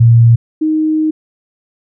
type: tone pair in turn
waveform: sine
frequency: 116.54 / 311.7 Hz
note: A#2 / D#4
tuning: 0 / +3 cents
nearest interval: octave + perfect fourth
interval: 1703 cents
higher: second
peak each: -3 / -10 dBFS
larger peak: first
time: 0-0.36 / 0.61-1.11 s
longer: second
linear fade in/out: 10 ms
effects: none